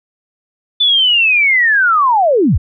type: linear sweep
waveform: sine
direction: down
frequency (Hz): 3520 to 43.65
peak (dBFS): -8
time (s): 0.8-2.58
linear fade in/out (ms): 10
effects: none